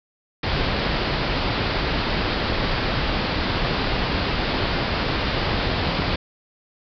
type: low-pass noise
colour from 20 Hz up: pink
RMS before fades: -23 dBFS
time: 0.43-6.16 s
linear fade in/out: 5 ms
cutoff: 5000 Hz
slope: 96 dB/octave
effects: none